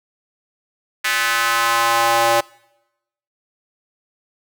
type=tone with high-pass filter sweep; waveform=square; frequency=116.1 Hz; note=A#2; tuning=7 cents flat; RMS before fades=-17 dBFS; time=1.04-2.41 s; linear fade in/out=10 ms; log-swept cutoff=1800 to 650 Hz; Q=2.1; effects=noise-tail reverb RT60 0.9 s tail -24 dB re dry